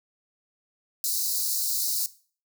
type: high-pass noise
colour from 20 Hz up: white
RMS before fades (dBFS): -27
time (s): 1.04-2.06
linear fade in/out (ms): 0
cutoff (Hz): 4000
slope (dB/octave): 96
effects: noise-tail reverb RT60 0.4 s tail -17 dB re dry